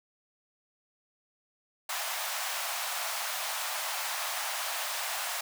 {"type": "high-pass noise", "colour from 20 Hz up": "pink", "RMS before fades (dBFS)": -34, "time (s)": [1.89, 5.41], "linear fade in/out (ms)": 5, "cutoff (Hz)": 640, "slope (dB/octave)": 48, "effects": []}